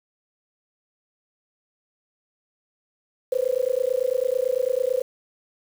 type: tone with amplitude modulation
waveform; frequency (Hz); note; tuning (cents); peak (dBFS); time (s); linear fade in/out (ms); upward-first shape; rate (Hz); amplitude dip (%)
sine; 510; C5; -44; -16; 3.32-5.02; 5; sine; 29; 100
effects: 7-bit